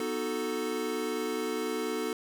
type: chord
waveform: square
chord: B dominant seventh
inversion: none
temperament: equal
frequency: 246.9 / 311.1 / 370 / 440 Hz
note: B3 / D#4 / F#4 / A4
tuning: 0 / 0 / 0 / 0 cents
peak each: -38 / -38 / -38 / -34 dBFS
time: 0-2.13 s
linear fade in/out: 2 ms
effects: none